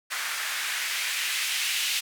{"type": "noise with band-pass filter sweep", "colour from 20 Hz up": "blue", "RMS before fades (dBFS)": -29, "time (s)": [0.1, 2.01], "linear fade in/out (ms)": 20, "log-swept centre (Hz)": [1500, 2800], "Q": 1.7, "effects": []}